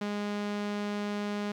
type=tone; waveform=sawtooth; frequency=206.1 Hz; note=G#3; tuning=13 cents flat; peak=-27 dBFS; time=0.01-1.52 s; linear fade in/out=5 ms; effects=low-pass 5000 Hz 12 dB/octave + 11-bit